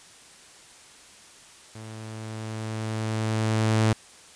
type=tone with level ramp; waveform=sawtooth; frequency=110 Hz; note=A2; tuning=in tune; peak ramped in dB=-35 to -14 dBFS; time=1.75-3.93 s; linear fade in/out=5 ms; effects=white hiss -50 dBFS RMS until 4.35 s + resampled to 22050 Hz